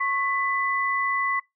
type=tone pair together; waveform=sine; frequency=1096.5 / 1996 Hz; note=C#6 / B6; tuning=-19 / +18 cents; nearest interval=minor seventh; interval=1037 cents; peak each=-25 dBFS; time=0-1.4 s; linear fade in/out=10 ms; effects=noise-tail reverb RT60 0.2 s tail -25 dB re dry